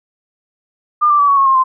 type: tone with pitch steps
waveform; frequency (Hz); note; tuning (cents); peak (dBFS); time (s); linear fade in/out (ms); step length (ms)
sine; 1205 / 1176.1 / 1147.9 / 1120.4 / 1093.6 / 1067.3 / 1041.8; D6 / D6 / D6 / C#6 / C#6 / C6 / C6; +44 / +2 / -40 / +18 / -24 / +34 / -8; -8; 1.01-1.64; 20; 90
effects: none